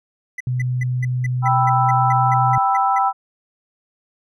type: tone bursts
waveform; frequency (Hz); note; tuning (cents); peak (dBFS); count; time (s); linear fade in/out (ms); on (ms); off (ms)
triangle; 2000; B6; +21; -23; 13; 0.38-2.985; 5; 25; 190
type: tone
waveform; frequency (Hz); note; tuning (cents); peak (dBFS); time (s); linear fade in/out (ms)
sine; 125.6; B2; +30; -18; 0.47-2.58; 2
type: chord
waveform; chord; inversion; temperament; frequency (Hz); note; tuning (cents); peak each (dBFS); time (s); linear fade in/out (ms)
sine; E minor; first; equal; 784 / 987.8 / 1318.5; G5 / B5 / E6; 0 / 0 / 0; -17 / -20 / -20; 1.42-3.13; 50
effects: none